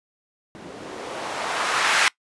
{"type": "noise with low-pass filter sweep", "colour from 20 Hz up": "violet", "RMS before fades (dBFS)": -25, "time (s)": [0.55, 2.08], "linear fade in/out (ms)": 0, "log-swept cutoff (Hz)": [260, 1700], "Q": 1.1, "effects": ["noise-tail reverb RT60 0.1 s tail -22 dB re dry", "resampled to 24000 Hz"]}